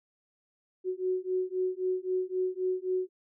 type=beating tone pair; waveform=sine; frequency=368.1 / 371.9 Hz; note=F#4 / F#4; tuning=-9 / +9 cents; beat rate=3.8 Hz; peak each=-31 dBFS; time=0.84-3.09 s; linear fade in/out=50 ms; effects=none